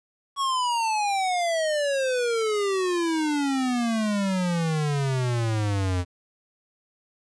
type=exponential sweep; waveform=square; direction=down; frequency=1120 to 87.31 Hz; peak=-23 dBFS; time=0.36-6.05 s; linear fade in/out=50 ms; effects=resampled to 22050 Hz + 9-bit